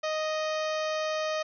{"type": "harmonic tone", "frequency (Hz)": 622.3, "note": "D#5", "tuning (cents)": 0, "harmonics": [1, 2, 3, 4, 5, 6, 7, 8, 9, 10], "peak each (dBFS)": [-29, -35, -39, -41, -43, -45, -46, -47, -48, -49], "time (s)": [0.03, 1.43], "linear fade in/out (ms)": 10, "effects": []}